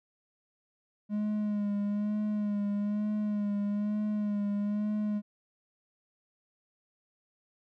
triangle tone with vibrato, 207.4 Hz, G#3, 2 cents flat, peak -26 dBFS, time 1.09-5.22 s, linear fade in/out 50 ms, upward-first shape sine, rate 1.1 Hz, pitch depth 33 cents each way, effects none

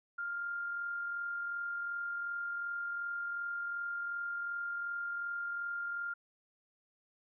sine tone with amplitude modulation, 1400 Hz, F6, 4 cents sharp, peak -34 dBFS, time 0.18-6.14 s, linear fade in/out 10 ms, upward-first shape sine, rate 42.7 Hz, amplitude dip 30%, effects none

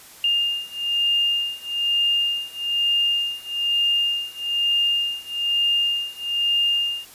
sine beating tone pair, 2814 / 2815.1 Hz, F7 / F7, +12 / +13 cents, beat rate 1.1 Hz, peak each -23 / -22 dBFS, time 0.24-7.05 s, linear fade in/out 2 ms, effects white hiss -45 dBFS RMS until 7.14 s + resampled to 32000 Hz

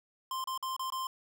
square tone with dropouts, 1046.5 Hz, C6, in tune, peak -34 dBFS, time 0.31-1.07 s, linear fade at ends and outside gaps 2 ms, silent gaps 0.441-0.473 / 0.577-0.626 / 0.765-0.794 / 0.902-0.922 s, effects none

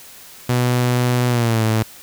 sawtooth tone with pitch glide, 123.47 to 110.64 Hz, B2 to A2, 0 to +10 cents, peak -11 dBFS, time 0.49-1.83 s, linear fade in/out 5 ms, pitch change -190 cents, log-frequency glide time 1.28-1.62 s, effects white hiss -41 dBFS RMS until 2.02 s

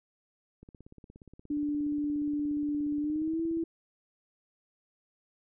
click train, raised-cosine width 3 ms, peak -37 dBFS, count 52, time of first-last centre 0.63-3.63 s, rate 17 Hz
sine tone with pitch glide, 293.6 to 329.6 Hz, D4 to E4, 0 to 0 cents, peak -28 dBFS, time 1.5-3.64 s, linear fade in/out 5 ms, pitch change +200 cents, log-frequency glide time 3-3.41 s
effects none

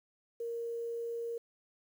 sine tone with quantisation, 466.2 Hz, A#4, in tune, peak -35 dBFS, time 0.4-1.38 s, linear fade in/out 5 ms, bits 10, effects none

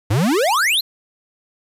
square exponential sweep, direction up, 92.5 to 4300 Hz, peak -15 dBFS, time 0.1-0.81 s, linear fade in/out 10 ms, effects resampled to 32000 Hz + 7-bit

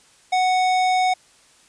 sine tone with hard clipping, 740 Hz, F#5, in tune, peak -18 dBFS, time 0.32-1.14 s, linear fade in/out 10 ms, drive 15 dB, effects white hiss -54 dBFS RMS until 1.68 s + resampled to 22050 Hz

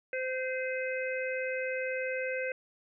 harmonic tone with a mistuned harmonic, 517 Hz, C5, 21 cents flat, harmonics 1 / 3 / 4 / 5, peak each -33 / -38 / -39 / -40 dBFS, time 0.13-2.52 s, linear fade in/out 2 ms, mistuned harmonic 5, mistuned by -26 cents, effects none

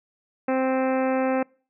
harmonic tone, 261.6 Hz, C4, in tune, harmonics 1 / 2 / 3 / 4 / 5 / 6 / 7 / 8 / 9 / 10, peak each -24 / -24 / -29 / -36 / -36 / -38 / -40 / -41 / -43 / -42 dBFS, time 0.48-1.43 s, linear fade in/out 5 ms, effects noise-tail reverb RT60 0.4 s tail -26 dB re dry

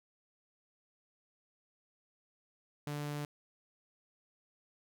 sawtooth tone, 146.83 Hz, D3, in tune, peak -33 dBFS, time 2.87-3.25 s, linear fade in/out 2 ms, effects none

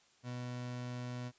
30% pulse tone, 123.47 Hz, B2, in tune, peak -37 dBFS, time 0.23-1.32 s, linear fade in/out 50 ms, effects white hiss -68 dBFS RMS until 1.38 s + resampled to 16000 Hz

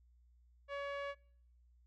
sawtooth tone with low-pass filter, 564 Hz, C#5, 30 cents sharp, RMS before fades -42 dBFS, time 0.68-1.15 s, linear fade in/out 50 ms, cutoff 2300 Hz, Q 1.2, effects noise-tail reverb RT60 0.7 s tail -26 dB re dry + added 60 Hz sine -64 dBFS peak until 1.86 s

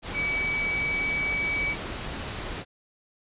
sine tone in noise, 2281 Hz, C#7, 49 cents sharp, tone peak -25 dBFS, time 0.13-1.76 s, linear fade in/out 50 ms, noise pink, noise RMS -34 dBFS, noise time 0.02-2.65 s, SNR +6 dB, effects resampled to 8000 Hz

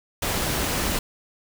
pink noise, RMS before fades -25 dBFS, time 0.22-0.99 s, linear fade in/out 5 ms, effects none

